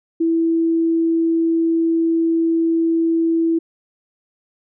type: tone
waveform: sine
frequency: 329.6 Hz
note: E4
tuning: in tune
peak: -14 dBFS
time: 0.2-3.59 s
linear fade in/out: 10 ms
effects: none